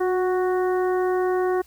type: harmonic tone with a mistuned harmonic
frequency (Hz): 370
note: F#4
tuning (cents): 0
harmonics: 1 / 2 / 3 / 4 / 5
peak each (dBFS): -20 / -28 / -32 / -36 / -38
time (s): 0-1.62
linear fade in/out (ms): 10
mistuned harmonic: 1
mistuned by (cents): -23
effects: added 60 Hz sine -53 dBFS peak until 1.66 s + white hiss -56 dBFS RMS until 1.66 s